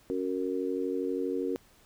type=chord; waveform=sine; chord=F# major; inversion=second; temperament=just; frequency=277.5 / 370 / 462.5 Hz; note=C#4 / F#4 / A#4; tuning=+2 / 0 / -14 cents; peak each=-33 dBFS; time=0.1-1.56 s; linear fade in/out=0 ms; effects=pink hiss -61 dBFS RMS until 1.85 s